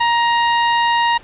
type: tone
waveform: sawtooth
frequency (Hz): 940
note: A#5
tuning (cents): +14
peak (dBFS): -9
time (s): 0-1.18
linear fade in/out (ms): 10
effects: pink hiss -43 dBFS RMS until 1.23 s + resampled to 8000 Hz

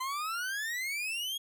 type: exponential sweep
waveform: 40% pulse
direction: up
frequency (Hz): 1018 to 3322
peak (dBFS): -32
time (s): 0-1.38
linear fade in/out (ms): 10
effects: none

